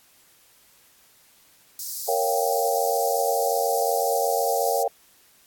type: high-pass noise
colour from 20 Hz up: white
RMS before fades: -32 dBFS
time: 1.79-4.83 s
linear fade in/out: 2 ms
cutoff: 4500 Hz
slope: 48 dB/octave
type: chord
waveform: sine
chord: G half-diminished seventh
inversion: first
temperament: equal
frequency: 466.2 / 554.4 / 698.5 / 784 Hz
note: Bb4 / Db5 / F5 / G5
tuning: 0 / 0 / 0 / 0 cents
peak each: -26 dBFS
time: 2.08-4.88 s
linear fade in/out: 5 ms
effects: white hiss -57 dBFS RMS until 5.46 s + AAC 64 kbps

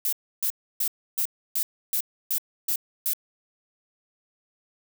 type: noise bursts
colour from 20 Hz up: violet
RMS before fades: -25 dBFS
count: 9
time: 0.05-3.134 s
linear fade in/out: 2 ms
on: 76 ms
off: 300 ms
effects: none

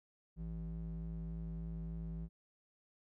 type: ring-modulated tone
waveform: triangle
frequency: 109.5 Hz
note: A2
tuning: 8 cents flat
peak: -35 dBFS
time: 0.36-2.29 s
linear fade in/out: 50 ms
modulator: 55.6 Hz
effects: none

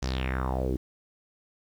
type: tone with low-pass filter sweep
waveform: sawtooth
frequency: 64.6 Hz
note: C2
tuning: 21 cents flat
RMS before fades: -29 dBFS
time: 0.02-0.77 s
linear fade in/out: 10 ms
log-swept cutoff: 6200 to 310 Hz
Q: 4.3
effects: 9-bit

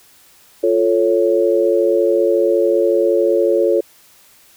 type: chord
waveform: sine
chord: F augmented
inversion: none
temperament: equal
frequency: 349.2 / 440 / 554.4 Hz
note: F4 / A4 / C#5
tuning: 0 / 0 / 0 cents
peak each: -16 dBFS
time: 0.63-3.81 s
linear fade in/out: 10 ms
effects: white hiss -49 dBFS RMS until 4.56 s

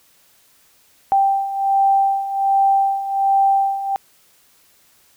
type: beating tone pair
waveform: sine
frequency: 784 / 785.3 Hz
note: G5 / G5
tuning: 0 / +3 cents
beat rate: 1.3 Hz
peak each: -20 / -15 dBFS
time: 1.12-3.96 s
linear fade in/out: 0 ms
effects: white hiss -55 dBFS RMS until 5.16 s

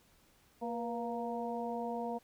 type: harmonic tone with a mistuned harmonic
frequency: 233.1 Hz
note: A#3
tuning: in tune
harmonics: 1 / 2 / 3 / 4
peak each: -40 / -40 / -40 / -43 dBFS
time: 0.61-2.19 s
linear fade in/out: 20 ms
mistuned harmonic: 2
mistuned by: +51 cents
effects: pink hiss -67 dBFS RMS until 2.23 s

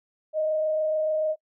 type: tone with frequency modulation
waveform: sine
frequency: 622.3 Hz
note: D#5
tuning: in tune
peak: -22 dBFS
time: 0.33-1.36 s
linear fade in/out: 50 ms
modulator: 26.9 Hz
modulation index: 0.3
effects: noise-tail reverb RT60 0.1 s tail -23 dB re dry

